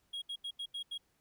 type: tone bursts at uneven times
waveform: triangle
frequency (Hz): 3293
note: G#7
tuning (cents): -15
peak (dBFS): -36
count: 6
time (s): 0.13-0.22 / 0.29-0.36 / 0.44-0.51 / 0.59-0.66 / 0.74-0.83 / 0.91-0.98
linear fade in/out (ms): 10
effects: pink hiss -75 dBFS RMS until 1.2 s